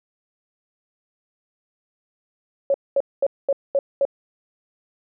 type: tone bursts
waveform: sine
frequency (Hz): 554.4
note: C#5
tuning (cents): 0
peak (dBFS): -15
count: 6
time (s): 2.7-4.052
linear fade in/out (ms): 2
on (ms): 42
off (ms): 220
effects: none